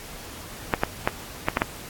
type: clicks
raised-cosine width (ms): 0.5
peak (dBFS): -4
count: 6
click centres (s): 0.738 / 0.835 / 1.075 / 1.485 / 1.571 / 1.619
effects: pink hiss -40 dBFS RMS until 1.89 s + AAC 64 kbps